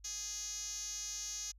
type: tone with band-pass filter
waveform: 5% pulse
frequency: 415.3 Hz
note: G#4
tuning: in tune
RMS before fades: -42 dBFS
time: 0.04-1.52 s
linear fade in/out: 10 ms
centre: 6500 Hz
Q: 9.2
effects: added 50 Hz sine -57 dBFS peak until 1.58 s